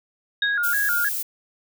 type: tone with exponential decay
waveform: sine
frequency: 3729 Hz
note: A#7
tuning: in tune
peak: -20 dBFS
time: 0.42-0.67 s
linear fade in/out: 2 ms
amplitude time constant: 54 ms
type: tone with vibrato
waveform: sine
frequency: 1533 Hz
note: G6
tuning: 39 cents flat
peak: -20 dBFS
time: 0.42-1.09 s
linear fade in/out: 5 ms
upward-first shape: square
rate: 3.2 Hz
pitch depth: 130 cents each way
type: noise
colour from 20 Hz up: violet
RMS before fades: -27 dBFS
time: 0.63-1.23 s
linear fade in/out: 10 ms
effects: none